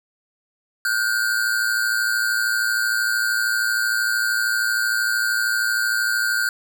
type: tone pair together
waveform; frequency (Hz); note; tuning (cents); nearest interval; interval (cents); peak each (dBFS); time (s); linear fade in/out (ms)
square; 1438 / 1551; F#6 / G6; -50 / -19; minor second; 131; -23 / -22; 0.85-6.49; 2
effects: none